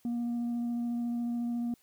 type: tone with vibrato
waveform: sine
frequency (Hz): 237.7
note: A#3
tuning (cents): +34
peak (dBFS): -27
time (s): 0.05-1.74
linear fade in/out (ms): 2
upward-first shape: sine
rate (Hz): 14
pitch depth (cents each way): 9
effects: tanh soft clip ceiling -29 dBFS + white hiss -67 dBFS RMS until 1.82 s